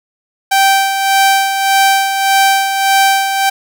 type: tone with tremolo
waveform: sawtooth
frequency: 780 Hz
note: G5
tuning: 9 cents flat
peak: -3 dBFS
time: 0.51-3.5 s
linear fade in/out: 10 ms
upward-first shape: sine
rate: 1.7 Hz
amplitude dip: 55%
effects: none